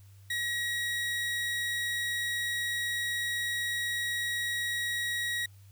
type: tone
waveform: 30% pulse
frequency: 1904 Hz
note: A#6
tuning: 36 cents sharp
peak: -27 dBFS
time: 0.3-5.46 s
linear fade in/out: 5 ms
effects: added 98 Hz sine -51 dBFS peak until 5.71 s + white hiss -65 dBFS RMS until 5.71 s